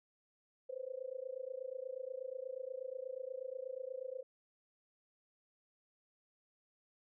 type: tone with amplitude modulation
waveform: sine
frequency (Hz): 518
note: C5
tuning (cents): -17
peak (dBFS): -37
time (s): 0.69-4.23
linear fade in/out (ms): 10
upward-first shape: sine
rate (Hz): 28.3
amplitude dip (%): 95
effects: none